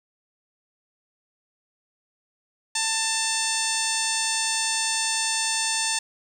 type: harmonic tone with a mistuned harmonic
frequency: 890 Hz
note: A5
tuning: 20 cents sharp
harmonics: 1 / 2 / 3 / 4 / 5 / 6 / 7 / 8 / 9 / 10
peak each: -32 / -32 / -32 / -32 / -32 / -32 / -32 / -32 / -32 / -32 dBFS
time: 2.75-5.99 s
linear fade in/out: 5 ms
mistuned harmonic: 9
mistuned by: +50 cents
effects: 8-bit